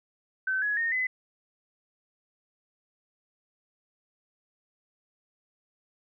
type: tone with pitch steps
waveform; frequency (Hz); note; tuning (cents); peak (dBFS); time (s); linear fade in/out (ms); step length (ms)
sine; 1532 / 1680.3 / 1843 / 2021; G6 / G#6 / A#6 / B6; -40 / +20 / -20 / +39; -25; 0.47-1.07; 5; 150
effects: none